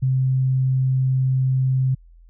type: tone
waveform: sine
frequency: 130.81 Hz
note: C3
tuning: in tune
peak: -16 dBFS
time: 0.02-1.95 s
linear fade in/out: 10 ms
effects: added 42 Hz sine -45 dBFS peak until 2.29 s